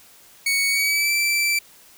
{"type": "tone with pitch glide", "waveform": "sawtooth", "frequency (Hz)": [2227, 2334], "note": ["C#7", "D7"], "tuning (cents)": [7, -11], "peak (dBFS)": -15, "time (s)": [0.46, 1.59], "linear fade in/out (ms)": 5, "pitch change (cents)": 82, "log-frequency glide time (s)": [0.68, 1.12], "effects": ["white hiss -50 dBFS RMS until 1.97 s"]}